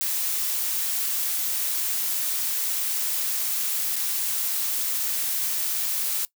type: noise with dropouts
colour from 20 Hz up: blue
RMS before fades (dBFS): -26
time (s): 0.01-6.25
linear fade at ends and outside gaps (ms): 0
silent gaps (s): 3.958-3.963
effects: noise-tail reverb RT60 0.1 s tail -20 dB re dry